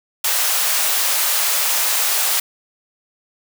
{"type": "high-pass noise", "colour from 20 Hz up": "white", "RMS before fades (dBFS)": -18, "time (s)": [0.24, 2.4], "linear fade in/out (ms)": 5, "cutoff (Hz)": 550, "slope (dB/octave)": 24, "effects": []}